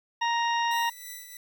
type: harmonic tone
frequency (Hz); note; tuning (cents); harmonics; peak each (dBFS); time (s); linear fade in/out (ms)
935; A#5; +5; 1 / 2 / 3 / 4 / 6; -25 / -31 / -35 / -37 / -41; 0.21-0.9; 10
type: tone with tremolo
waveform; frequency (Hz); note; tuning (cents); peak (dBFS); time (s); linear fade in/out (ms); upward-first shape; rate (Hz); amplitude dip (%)
5% pulse; 1975.5; B6; 0; -27; 0.71-1.37; 2; triangle; 3.1; 60
effects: 10-bit